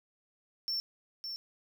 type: tone with echo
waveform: triangle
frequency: 5410 Hz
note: E8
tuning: 44 cents sharp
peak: -30 dBFS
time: 0.68-0.8 s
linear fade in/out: 0 ms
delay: 560 ms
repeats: 1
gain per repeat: -6 dB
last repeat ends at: 1.36 s
effects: none